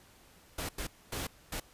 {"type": "noise bursts at uneven times", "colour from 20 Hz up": "pink", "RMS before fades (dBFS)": -37, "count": 4, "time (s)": [[0.58, 0.69], [0.78, 0.87], [1.12, 1.27], [1.52, 1.6]], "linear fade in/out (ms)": 5, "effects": ["pink hiss -60 dBFS RMS until 1.73 s", "resampled to 32000 Hz"]}